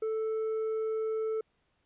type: tone with tanh clipping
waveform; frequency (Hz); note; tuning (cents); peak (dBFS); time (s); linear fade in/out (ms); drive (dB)
sine; 440; A4; 0; -30; 0.02-1.41; 5; 4
effects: pink hiss -74 dBFS RMS until 1.85 s + resampled to 8000 Hz